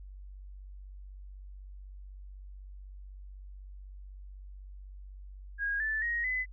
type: tone with pitch steps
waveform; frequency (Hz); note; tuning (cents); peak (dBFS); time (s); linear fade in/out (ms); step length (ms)
sine; 1637 / 1754.5 / 1880.4 / 2015; G#6 / A6 / A#6 / B6; -25 / -5 / +15 / +34; -29; 5.58-6.46; 50; 220
effects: added 48 Hz sine -44 dBFS peak until 6.52 s